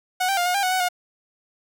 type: tone with pitch steps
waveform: sawtooth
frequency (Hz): 736 / 783 / 705 / 720 / 798 / 738 / 746 / 718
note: F#5 / G5 / F5 / F#5 / G5 / F#5 / F#5 / F5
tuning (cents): -9 / -2 / +16 / -47 / +31 / -5 / +14 / +48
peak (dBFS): -16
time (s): 0.2-0.888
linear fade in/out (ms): 10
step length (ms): 86
effects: none